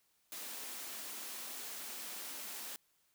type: high-pass noise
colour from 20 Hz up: white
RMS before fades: -45 dBFS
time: 0.32-2.76 s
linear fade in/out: 0 ms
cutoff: 190 Hz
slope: 96 dB/octave
effects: white hiss -75 dBFS RMS until 3.14 s